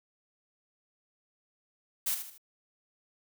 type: noise with echo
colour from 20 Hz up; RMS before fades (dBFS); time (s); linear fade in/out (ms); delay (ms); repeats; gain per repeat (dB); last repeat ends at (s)
blue; -30; 2.06-2.15; 10; 77; 3; -8; 2.381
effects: none